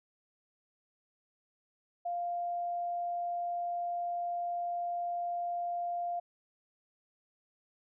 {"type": "tone", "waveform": "sine", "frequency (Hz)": 698, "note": "F5", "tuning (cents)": -1, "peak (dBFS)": -32, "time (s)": [2.05, 6.2], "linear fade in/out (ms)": 10, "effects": []}